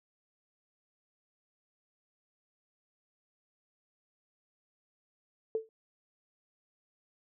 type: tone with exponential decay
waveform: sine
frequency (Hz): 443.3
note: A4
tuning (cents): +13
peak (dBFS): -25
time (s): 5.55-5.69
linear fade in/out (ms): 1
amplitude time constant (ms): 29
effects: none